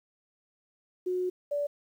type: tone pair in turn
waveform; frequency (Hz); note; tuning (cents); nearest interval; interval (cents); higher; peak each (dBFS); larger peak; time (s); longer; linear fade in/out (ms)
sine; 364.6 / 578.8; F#4 / D5; -25 / -25; minor sixth; 800; second; -27; neither; 1.06-1.3 / 1.51-1.67; first; 10
effects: 10-bit